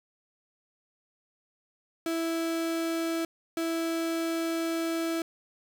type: tone pair in turn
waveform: 35% pulse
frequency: 329.6 / 329.6 Hz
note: E4 / E4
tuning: 0 / 0 cents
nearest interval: unison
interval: 0 cents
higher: neither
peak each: -26 / -26 dBFS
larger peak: neither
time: 2.06-3.25 / 3.57-5.22 s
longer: second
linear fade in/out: 2 ms
effects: none